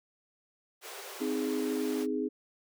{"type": "high-pass noise", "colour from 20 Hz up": "pink", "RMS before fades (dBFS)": -44, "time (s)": [0.81, 2.07], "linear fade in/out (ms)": 50, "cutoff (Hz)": 350, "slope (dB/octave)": 96}
{"type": "chord", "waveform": "sine", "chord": "Ab major", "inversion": "first", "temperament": "just", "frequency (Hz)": [259.6, 311.5, 415.3], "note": ["C4", "Eb4", "Ab4"], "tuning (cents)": [-13, 2, 0], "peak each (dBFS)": [-33, -34, -33], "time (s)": [1.2, 2.29], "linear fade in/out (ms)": 20}
{"effects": []}